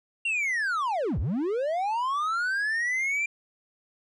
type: linear two-way sweep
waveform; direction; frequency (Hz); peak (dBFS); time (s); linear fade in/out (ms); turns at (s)
triangle; down then up; 2794 to 51.8 to 2385; -23; 0.25-3.26; 5; 1.19
effects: resampled to 24000 Hz